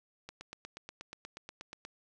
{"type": "click train", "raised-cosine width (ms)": 0.2, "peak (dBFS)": -27, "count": 14, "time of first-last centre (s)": [0.29, 1.851], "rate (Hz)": 8.33, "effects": []}